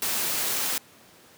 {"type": "noise", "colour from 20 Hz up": "white", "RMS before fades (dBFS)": -27, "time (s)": [0.02, 0.78], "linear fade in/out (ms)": 2, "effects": ["pink hiss -53 dBFS RMS until 1.37 s", "high-pass 150 Hz 12 dB/octave"]}